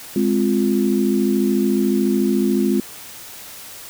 sine chord, F minor, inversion first, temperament equal, 207.7 / 261.6 / 349.2 Hz, Ab3 / C4 / F4, 0 / 0 / 0 cents, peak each -18 / -20 / -20 dBFS, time 0.16-2.8 s, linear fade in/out 2 ms, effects white hiss -37 dBFS RMS until 3.89 s

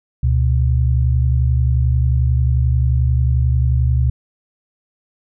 sine tone pair together, 70.82 / 122.1 Hz, C#2 / B2, +38 / -19 cents, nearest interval major sixth, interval 943 cents, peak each -14 / -16 dBFS, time 0.23-4.1 s, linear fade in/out 5 ms, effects none

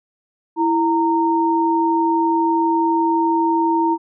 sine tone pair together, 330.5 / 923 Hz, E4 / A#5, +5 / -17 cents, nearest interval octave + tritone, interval 1778 cents, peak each -17 dBFS, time 0.56-3.98 s, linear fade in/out 50 ms, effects none

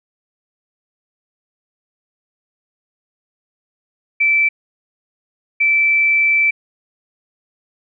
sine tone bursts at uneven times, 2325 Hz, D7, 18 cents flat, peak -11 dBFS, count 2, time 4.2-4.49 / 5.6-6.51 s, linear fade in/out 10 ms, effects none

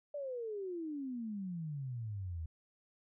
sine exponential sweep, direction down, 594 to 77.78 Hz, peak -38 dBFS, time 0.14-2.46 s, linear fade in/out 5 ms, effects none

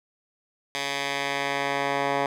10% pulse tone with band-pass filter sweep, 140 Hz, C#3, 18 cents sharp, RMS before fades -27 dBFS, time 0.75-2.26 s, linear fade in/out 0 ms, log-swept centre 3400 to 1100 Hz, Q 0.85, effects none

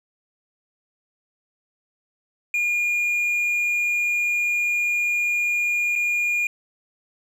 triangle tone with dropouts, 2425 Hz, D#7, 45 cents flat, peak -18 dBFS, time 2.54-6.47 s, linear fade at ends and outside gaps 2 ms, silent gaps 5.955-5.959 s, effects none

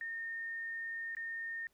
sine tone with dropouts, 1829 Hz, A#6, 33 cents flat, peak -38 dBFS, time 0.01-1.67 s, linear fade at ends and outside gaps 1 ms, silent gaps 1.15-1.168 s, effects pink hiss -75 dBFS RMS until 1.73 s

